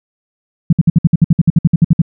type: tone bursts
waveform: sine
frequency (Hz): 164.81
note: E3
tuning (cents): 0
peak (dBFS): -3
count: 16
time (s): 0.7-2.018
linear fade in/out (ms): 5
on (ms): 28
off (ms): 58
effects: none